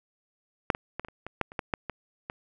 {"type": "clicks", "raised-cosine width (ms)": 0.5, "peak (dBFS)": [-6, -16, -17, -21, -30, -22, -10, -29, -14, -11, -18, -19], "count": 12, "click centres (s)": [0.702, 0.749, 0.996, 1.048, 1.085, 1.266, 1.413, 1.519, 1.592, 1.738, 1.897, 2.299], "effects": []}